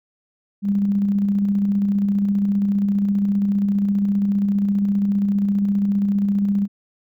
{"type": "tone with tremolo", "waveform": "sine", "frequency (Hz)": 200.6, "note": "G3", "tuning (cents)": 40, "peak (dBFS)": -15, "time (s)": [0.62, 6.68], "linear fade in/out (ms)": 50, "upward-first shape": "square", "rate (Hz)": 15, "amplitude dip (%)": 25, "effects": []}